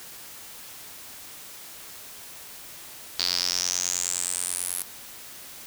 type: tone with band-pass filter sweep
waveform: sawtooth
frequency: 89.4 Hz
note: F2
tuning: 41 cents sharp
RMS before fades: -28 dBFS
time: 3.19-4.82 s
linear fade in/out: 0 ms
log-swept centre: 4500 to 11000 Hz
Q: 7.1
effects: white hiss -43 dBFS RMS until 5.66 s

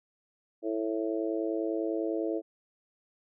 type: harmonic tone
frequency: 110 Hz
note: A2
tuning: in tune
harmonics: 3 / 4 / 5 / 6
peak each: -31 / -34 / -36 / -38 dBFS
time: 0.62-2.42 s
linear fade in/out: 50 ms
effects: none

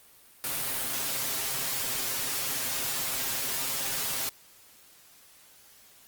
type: noise with comb filter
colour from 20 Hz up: white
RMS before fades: -31 dBFS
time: 0.44-4.29 s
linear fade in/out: 0 ms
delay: 7.5 ms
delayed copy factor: +0.9
effects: white hiss -56 dBFS RMS until 6.07 s + Opus 32 kbps

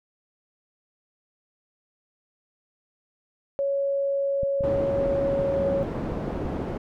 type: tone with pitch glide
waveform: sine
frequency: 556 to 552.5 Hz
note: C#5 to C#5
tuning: +5 to -6 cents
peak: -22 dBFS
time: 3.59-5.83 s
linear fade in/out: 0 ms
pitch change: -11 cents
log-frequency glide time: 3.74-5.69 s
type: clicks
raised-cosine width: 5 ms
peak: -21 dBFS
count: 7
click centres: 4.433 / 4.608 / 4.764 / 5.399 / 5.812 / 6.121 / 6.454 s
type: low-pass noise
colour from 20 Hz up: white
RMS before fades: -30 dBFS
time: 4.63-6.78 s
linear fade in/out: 10 ms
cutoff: 420 Hz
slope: 12 dB/octave
effects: none

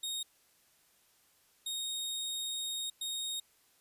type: tone bursts at uneven times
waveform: sawtooth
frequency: 3729 Hz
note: A#7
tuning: in tune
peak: -32 dBFS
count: 3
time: 0.03-0.23 / 1.66-2.9 / 3.01-3.4 s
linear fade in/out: 5 ms
effects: white hiss -68 dBFS RMS until 3.8 s + resampled to 32000 Hz

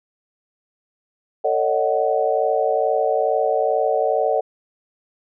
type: chord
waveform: sine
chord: D# half-diminished seventh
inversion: second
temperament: just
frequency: 448 / 560 / 622.3 / 746.7 Hz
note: A4 / C#5 / D#5 / F#5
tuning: +31 / +18 / 0 / +16 cents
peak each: -22 dBFS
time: 1.44-4.41 s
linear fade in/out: 10 ms
effects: none

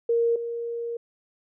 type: tone pair in turn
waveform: sine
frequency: 466.2 / 468.3 Hz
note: A#4 / A#4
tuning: 0 / +8 cents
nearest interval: unison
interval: 8 cents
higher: second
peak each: -19 / -28 dBFS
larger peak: first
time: 0.09-0.36 / 0.36-0.97 s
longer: second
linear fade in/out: 5 ms
effects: none

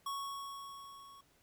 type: tone with level ramp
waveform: square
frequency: 1108.7 Hz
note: C#6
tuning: in tune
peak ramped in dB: -37 to -55 dBFS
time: 0.06-1.21 s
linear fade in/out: 5 ms
effects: pink hiss -70 dBFS RMS until 1.42 s

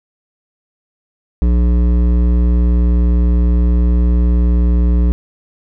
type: tone with hard clipping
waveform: sine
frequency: 59.7 Hz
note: A#1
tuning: 42 cents sharp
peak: -11 dBFS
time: 1.42-5.12 s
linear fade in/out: 0 ms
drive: 12 dB
effects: none

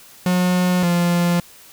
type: tone pair in turn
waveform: 45% pulse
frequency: 180.6 / 173.86 Hz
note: F#3 / F3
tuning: -42 / -7 cents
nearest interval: minor second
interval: 65 cents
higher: first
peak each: -15 dBFS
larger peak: neither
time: 0.26-0.83 / 0.83-1.4 s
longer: neither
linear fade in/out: 2 ms
effects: white hiss -45 dBFS RMS until 1.72 s

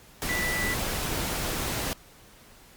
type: tone in noise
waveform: sine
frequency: 1975.5 Hz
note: B6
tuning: in tune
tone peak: -28 dBFS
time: 0.29-0.74 s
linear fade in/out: 0 ms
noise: pink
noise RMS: -30 dBFS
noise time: 0.22-1.93 s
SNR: -1 dB
effects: pink hiss -53 dBFS RMS until 2.76 s + Opus 48 kbps

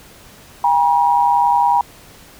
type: tone pair together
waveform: sine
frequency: 806 / 956.8 Hz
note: G5 / A#5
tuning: +48 / +45 cents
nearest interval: minor third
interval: 297 cents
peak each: -15 / -13 dBFS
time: 0.64-1.81 s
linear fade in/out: 2 ms
effects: pink hiss -43 dBFS RMS until 2.39 s

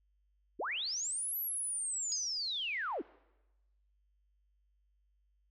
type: linear two-way sweep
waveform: sine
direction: up then down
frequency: 232.4 to 12000 to 232.4 Hz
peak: -34 dBFS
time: 0.59-3.02 s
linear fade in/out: 10 ms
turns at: 1.38 s
type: tone with exponential decay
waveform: sine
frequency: 4978 Hz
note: D#8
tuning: in tune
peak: -32 dBFS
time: 2.12-2.41 s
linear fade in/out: 0 ms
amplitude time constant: 61 ms
effects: noise-tail reverb RT60 1.0 s tail -21 dB re dry + added 50 Hz sine -70 dBFS peak until 5.5 s

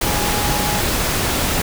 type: tone in noise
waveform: sine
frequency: 830.6 Hz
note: G#5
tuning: in tune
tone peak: -25 dBFS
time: 0.05-0.81 s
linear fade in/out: 5 ms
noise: pink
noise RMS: -19 dBFS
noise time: 0.01-1.62 s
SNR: -9 dB
effects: none

